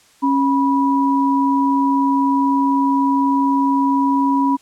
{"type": "tone pair together", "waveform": "sine", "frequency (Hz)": [274.4, 978], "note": ["C#4", "B5"], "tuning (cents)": [-17, -17], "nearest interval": "octave + minor seventh", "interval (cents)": 2200, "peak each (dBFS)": [-15, -17], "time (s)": [0.22, 4.57], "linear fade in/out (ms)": 20, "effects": ["white hiss -52 dBFS RMS until 4.61 s", "low-pass 9000 Hz 12 dB/octave"]}